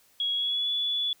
sine tone with pitch glide, 3322 to 3429 Hz, G#7 to A7, 0 to -45 cents, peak -25 dBFS, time 0.2-1.13 s, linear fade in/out 2 ms, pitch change +55 cents, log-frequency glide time 0.34-0.69 s, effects white hiss -62 dBFS RMS until 1.2 s

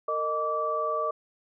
sine tone cluster, 457.7 / 618 / 1158 Hz, A#4 / D#5 / D6, -32 / -12 / -25 cents, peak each -33 / -30 / -28 dBFS, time 0.08-1.11 s, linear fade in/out 5 ms, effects none

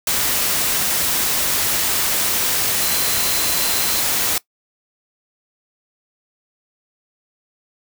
sine tone in noise, 4082 Hz, C8, 44 cents flat, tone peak -28 dBFS, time 2.82-4 s, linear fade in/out 2 ms, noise white, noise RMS -19 dBFS, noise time 0.07-4.38 s, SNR -12 dB, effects noise-tail reverb RT60 0.1 s tail -20 dB re dry

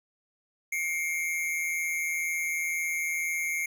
square tone pair together, 2137 / 2299 Hz, C7 / D7, +36 / -37 cents, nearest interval minor second, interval 127 cents, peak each -30 / -34 dBFS, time 0.72-3.66 s, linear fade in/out 5 ms, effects none

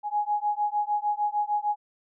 sine beating tone pair, 830 / 836.6 Hz, G#5 / G#5, -1 / +12 cents, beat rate 6.6 Hz, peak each -27 dBFS, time 0.03-1.76 s, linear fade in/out 50 ms, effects none

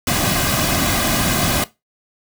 pink noise with comb filter, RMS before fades -18 dBFS, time 0.07-1.64 s, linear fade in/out 2 ms, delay 2.2 ms, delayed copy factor -0.6, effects noise-tail reverb RT60 0.2 s tail -17 dB re dry

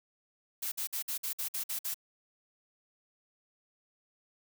blue noise bursts, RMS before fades -35 dBFS, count 9, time 0.62-1.944 s, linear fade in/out 10 ms, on 100 ms, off 53 ms, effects none

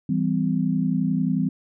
sine chord, C major, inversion first, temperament equal with one note detuned, 164.81 / 196 / 255.5 Hz, E3 / G3 / C4, 0 / 0 / -41 cents, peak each -24 dBFS, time 0.09-1.49 s, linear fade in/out 5 ms, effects none

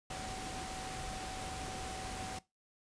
sine tone in noise, 755 Hz, F#5, 35 cents sharp, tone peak -45 dBFS, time 0.1-2.39 s, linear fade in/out 5 ms, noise pink, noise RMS -43 dBFS, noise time 0.1-2.39 s, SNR -5 dB, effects noise-tail reverb RT60 0.2 s tail -19 dB re dry + resampled to 22050 Hz

